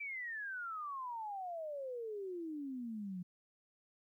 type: exponential sweep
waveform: sine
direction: down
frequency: 2349 to 174.61 Hz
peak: -40 dBFS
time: 0-3.23 s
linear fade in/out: 10 ms
effects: 13-bit